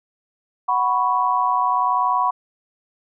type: chord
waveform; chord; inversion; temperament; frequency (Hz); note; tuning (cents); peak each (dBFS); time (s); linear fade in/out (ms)
sine; F# suspended fourth; none; equal; 740 / 987.8 / 1108.7; F#5 / B5 / C#6; 0 / 0 / 0; -23 / -19 / -21; 0.68-2.31; 10
effects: none